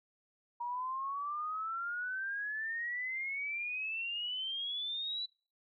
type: exponential sweep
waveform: sine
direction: up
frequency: 947 to 3982 Hz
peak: -35 dBFS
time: 0.6-5.26 s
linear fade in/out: 10 ms
effects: noise-tail reverb RT60 0.4 s tail -26 dB re dry